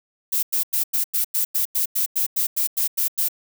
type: noise bursts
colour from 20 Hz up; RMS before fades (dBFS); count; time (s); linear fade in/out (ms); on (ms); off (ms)
violet; -21; 15; 0.32-3.286; 10; 110; 94
effects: none